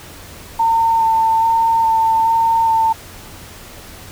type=tone with vibrato; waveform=sine; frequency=903 Hz; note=A5; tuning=45 cents sharp; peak=-11 dBFS; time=0.59-2.93 s; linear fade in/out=10 ms; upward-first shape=square; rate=1.2 Hz; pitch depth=12 cents each way; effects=added 88 Hz sine -43 dBFS peak until 4.11 s + pink hiss -37 dBFS RMS until 4.11 s